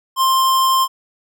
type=tone; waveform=square; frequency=1052 Hz; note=C6; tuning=9 cents sharp; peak=-13 dBFS; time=0.16-0.88 s; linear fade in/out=50 ms; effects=none